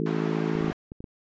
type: harmonic tone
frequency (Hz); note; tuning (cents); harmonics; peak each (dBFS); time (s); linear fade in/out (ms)
54.3; A1; -22; 3 / 4 / 5 / 6 / 7 / 8; -29 / -32 / -32 / -32 / -33 / -33; 0-0.71; 0
type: band-pass noise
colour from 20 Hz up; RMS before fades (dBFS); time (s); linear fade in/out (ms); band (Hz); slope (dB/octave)
white; -38; 0.06-0.73; 0; 410 to 1300; 12
type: clicks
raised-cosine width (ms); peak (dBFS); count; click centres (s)
3; -26; 8; 0.555 / 0.611 / 0.646 / 0.683 / 0.72 / 0.919 / 1.005 / 1.042
effects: resampled to 16000 Hz